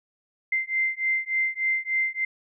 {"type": "beating tone pair", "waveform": "sine", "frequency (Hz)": [2082, 2085.4], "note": ["C7", "C7"], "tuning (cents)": [-9, -6], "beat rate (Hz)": 3.4, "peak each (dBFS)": -26, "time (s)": [0.52, 2.25], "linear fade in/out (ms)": 5, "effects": []}